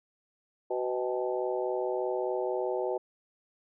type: harmonic tone with a mistuned harmonic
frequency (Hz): 124.8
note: B2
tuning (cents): +19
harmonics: 3 / 4 / 5 / 6 / 7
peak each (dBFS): -32 / -33 / -35 / -40 / -39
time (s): 0.7-2.98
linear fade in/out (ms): 10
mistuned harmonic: 6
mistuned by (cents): +93
effects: none